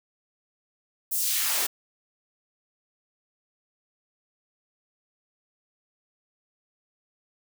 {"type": "noise with high-pass filter sweep", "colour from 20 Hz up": "white", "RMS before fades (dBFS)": -26, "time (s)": [1.11, 1.67], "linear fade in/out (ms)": 10, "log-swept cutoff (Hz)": [11000, 330], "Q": 0.9, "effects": []}